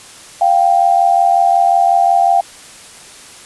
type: tone pair together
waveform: sine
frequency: 698.5 / 784 Hz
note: F5 / G5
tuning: 0 / 0 cents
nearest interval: major second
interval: 200 cents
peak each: -11 dBFS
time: 0.41-2.41 s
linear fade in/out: 5 ms
effects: white hiss -37 dBFS RMS until 3.45 s + resampled to 24000 Hz